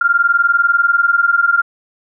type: tone pair together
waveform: sine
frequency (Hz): 1386 / 1406.2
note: F6 / F6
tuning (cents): -14 / +11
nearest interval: unison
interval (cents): 25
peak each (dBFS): -13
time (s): 0.01-1.62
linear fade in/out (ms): 5
effects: none